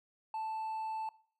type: tone with hard clipping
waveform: sine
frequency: 880 Hz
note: A5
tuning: in tune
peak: -36 dBFS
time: 0.34-1.09 s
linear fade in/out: 2 ms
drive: 2 dB
effects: noise-tail reverb RT60 0.5 s tail -20 dB re dry